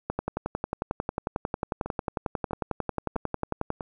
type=two click trains; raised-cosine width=1 ms; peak=-13 / -19 dBFS; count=41 / 4; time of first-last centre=0.1-3.704 / 1.86-3.808 s; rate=11.1 / 1.54 Hz; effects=none